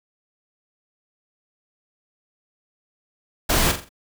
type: noise with echo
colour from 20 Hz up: pink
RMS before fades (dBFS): -19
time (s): 3.49-3.72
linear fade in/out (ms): 10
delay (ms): 43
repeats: 4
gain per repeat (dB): -8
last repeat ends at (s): 3.892
effects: none